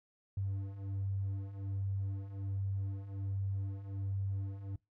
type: beating tone pair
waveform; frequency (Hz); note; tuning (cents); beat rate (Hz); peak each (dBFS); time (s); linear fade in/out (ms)
triangle; 97.1 / 98.4; G2 / G2; -16 / +7; 1.3; -37 / -33; 0.37-4.76; 5
effects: noise-tail reverb RT60 0.2 s tail -24 dB re dry + tanh soft clip ceiling -30 dBFS

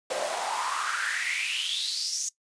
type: noise with high-pass filter sweep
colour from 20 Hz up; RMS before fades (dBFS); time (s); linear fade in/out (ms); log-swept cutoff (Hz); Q
pink; -30; 0.1-2.29; 5; 530 to 6500; 7
effects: noise-tail reverb RT60 0.1 s tail -18 dB re dry + resampled to 22050 Hz

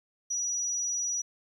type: tone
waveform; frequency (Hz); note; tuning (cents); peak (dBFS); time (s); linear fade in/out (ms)
sine; 5840; F#8; -24; -28; 0.3-1.22; 10
effects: 10-bit

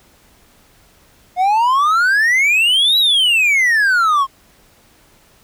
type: exponential two-way sweep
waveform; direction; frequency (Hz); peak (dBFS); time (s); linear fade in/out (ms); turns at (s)
triangle; up then down; 709 to 3951 to 1055; -9; 1.36-4.27; 50; 2.98
effects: pink hiss -51 dBFS RMS until 5.43 s

